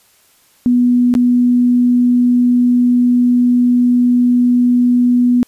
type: tone with dropouts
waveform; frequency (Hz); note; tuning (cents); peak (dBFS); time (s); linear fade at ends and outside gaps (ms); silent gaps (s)
sine; 245.1; B3; -13; -8; 0.66-5.43; 0; 1.14-1.151
effects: white hiss -52 dBFS RMS until 5.47 s + resampled to 32000 Hz